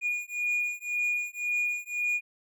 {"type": "beating tone pair", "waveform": "triangle", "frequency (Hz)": [2440, 2441.9], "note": ["D#7", "D#7"], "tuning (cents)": [-34, -33], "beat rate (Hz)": 1.9, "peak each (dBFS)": -29, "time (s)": [0.01, 2.21], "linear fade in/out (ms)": 50, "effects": []}